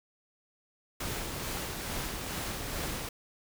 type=noise with tremolo; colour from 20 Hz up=pink; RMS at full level=-35 dBFS; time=1-3.09 s; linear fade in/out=5 ms; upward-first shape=sine; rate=2.3 Hz; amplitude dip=30%; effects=none